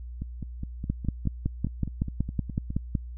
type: two click trains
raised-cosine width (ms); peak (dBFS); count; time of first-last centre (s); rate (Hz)
5; -21 / -13; 13 / 12; 0.22-2.704 / 0.9-2.952; 4.83 / 5.36
effects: added 60 Hz sine -36 dBFS peak until 3.17 s